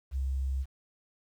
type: tone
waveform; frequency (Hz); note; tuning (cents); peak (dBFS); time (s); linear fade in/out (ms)
sine; 66.7; C2; +34; -28; 0.11-0.66; 50
effects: 10-bit